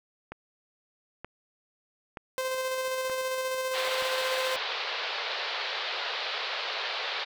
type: click train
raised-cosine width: 0.5 ms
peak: -23 dBFS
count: 5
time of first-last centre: 0.32-4.024 s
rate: 1.08 Hz
type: tone with tremolo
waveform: sawtooth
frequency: 519 Hz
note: C5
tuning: 14 cents flat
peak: -24 dBFS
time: 2.38-4.56 s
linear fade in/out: 0 ms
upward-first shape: square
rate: 15 Hz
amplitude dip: 25%
type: band-pass noise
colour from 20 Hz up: white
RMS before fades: -33 dBFS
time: 3.73-7.25 s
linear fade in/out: 20 ms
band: 420 to 4400 Hz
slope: 48 dB/octave
effects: none